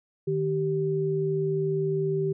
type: tone pair together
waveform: sine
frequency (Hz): 154.02 / 388.5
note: D#3 / G4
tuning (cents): -17 / -16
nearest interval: octave + major third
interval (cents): 1601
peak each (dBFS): -28 / -25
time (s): 0.27-2.33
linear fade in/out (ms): 10
effects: none